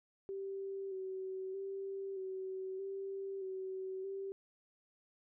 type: tone with vibrato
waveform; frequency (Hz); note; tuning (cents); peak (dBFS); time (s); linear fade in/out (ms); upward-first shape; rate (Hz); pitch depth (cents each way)
sine; 384.3; G4; -34; -39; 0.29-4.32; 0; square; 0.8; 26
effects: none